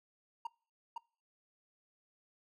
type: tone with echo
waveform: triangle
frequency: 932.3 Hz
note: A#5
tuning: in tune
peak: -34 dBFS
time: 0.45-0.47 s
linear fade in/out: 5 ms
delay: 510 ms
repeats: 1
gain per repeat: -2 dB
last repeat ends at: 0.98 s
effects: noise-tail reverb RT60 0.4 s tail -24 dB re dry